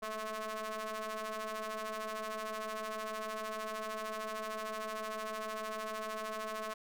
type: ring-modulated tone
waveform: sawtooth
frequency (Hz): 215.6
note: A3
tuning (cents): -35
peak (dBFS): -31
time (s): 0.02-6.74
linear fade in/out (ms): 10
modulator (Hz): 869
effects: none